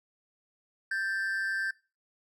triangle tone pair together, 1568 / 1760 Hz, G6 / A6, 0 / 0 cents, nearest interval major second, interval 200 cents, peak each -28 / -33 dBFS, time 0.91-1.71 s, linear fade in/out 5 ms, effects noise-tail reverb RT60 0.3 s tail -20 dB re dry

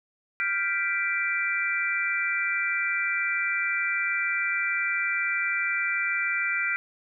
sine chord, G dominant seventh, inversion third, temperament equal, 1396.9 / 1568 / 1975.5 / 2349 Hz, F6 / G6 / B6 / D7, 0 / 0 / 0 / 0 cents, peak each -30 / -33 / -29 / -28 dBFS, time 0.4-6.76 s, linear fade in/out 0 ms, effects none

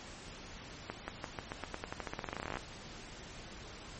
accelerating click train, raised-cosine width 0.5 ms, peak -22 dBFS, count 26, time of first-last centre 0.9-2.571 s, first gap 180 ms, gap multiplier 0.9, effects pink hiss -49 dBFS RMS until 3.99 s + MP3 32 kbps

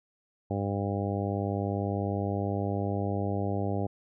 harmonic tone, 99.9 Hz, G2, 33 cents sharp, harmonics 1 / 2 / 3 / 4 / 5 / 6 / 7 / 8, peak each -31 / -34 / -36 / -37 / -38 / -39 / -39 / -40 dBFS, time 0.5-3.87 s, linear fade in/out 10 ms, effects none

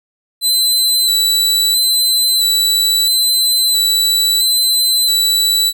sawtooth tone with vibrato, 3999 Hz, B7, 21 cents sharp, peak -8 dBFS, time 0.41-5.73 s, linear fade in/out 50 ms, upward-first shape square, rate 0.75 Hz, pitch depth 21 cents each way, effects none

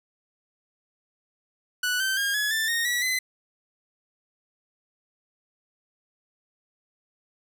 sawtooth tone with pitch steps, 1480 / 1548.2 / 1619.6 / 1694.2 / 1772.3 / 1853.9 / 1939.4 / 2029 Hz, F#6 / G6 / G#6 / G#6 / A6 / A#6 / B6 / B6, 0 / -22 / -44 / +34 / +12 / -10 / -32 / +46 cents, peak -20 dBFS, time 1.83-3.19 s, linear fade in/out 5 ms, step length 170 ms, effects none

